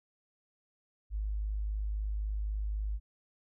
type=tone; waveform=sine; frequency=51.91 Hz; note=G#1; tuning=in tune; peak=-31 dBFS; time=1.1-3 s; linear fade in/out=50 ms; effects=none